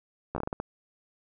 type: slowing click train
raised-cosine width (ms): 1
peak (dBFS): -17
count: 8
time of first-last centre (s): 0.35-0.601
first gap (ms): 13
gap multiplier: 1.33
effects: none